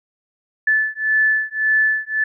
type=beating tone pair; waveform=sine; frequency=1741 / 1742.8 Hz; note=A6 / A6; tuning=-19 / -17 cents; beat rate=1.8 Hz; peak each=-18 dBFS; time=0.67-2.24 s; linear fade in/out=5 ms; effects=none